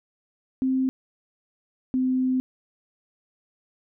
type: tone pair in turn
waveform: sine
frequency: 261.6 / 257.4 Hz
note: C4 / C4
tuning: 0 / -28 cents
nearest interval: unison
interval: 28 cents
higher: first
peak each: -20 dBFS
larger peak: neither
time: 0.62-0.89 / 1.94-2.4 s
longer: second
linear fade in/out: 0 ms
effects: none